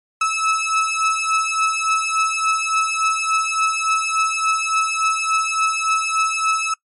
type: beating tone pair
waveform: 30% pulse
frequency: 1300 / 1303.5 Hz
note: E6 / E6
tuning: -24 / -20 cents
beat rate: 3.5 Hz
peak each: -18 / -17 dBFS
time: 0.21-6.74 s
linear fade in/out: 5 ms
effects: noise-tail reverb RT60 0.1 s tail -24 dB re dry + MP3 48 kbps